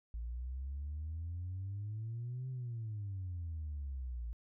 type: exponential two-way sweep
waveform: sine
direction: up then down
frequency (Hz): 56 to 130.81 to 56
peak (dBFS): -37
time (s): 0.14-4.33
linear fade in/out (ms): 0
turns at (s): 2.49
effects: tanh soft clip ceiling -35 dBFS